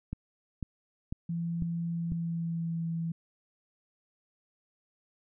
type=click train; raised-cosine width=5 ms; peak=-22 dBFS; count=5; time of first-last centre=0.13-2.12 s; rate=2.01 Hz
type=tone with pitch glide; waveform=sine; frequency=168.7 to 165.61 Hz; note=E3 to E3; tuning=+40 to +8 cents; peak=-30 dBFS; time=1.29-3.12 s; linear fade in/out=5 ms; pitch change=-32 cents; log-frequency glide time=1.92-2.88 s
effects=none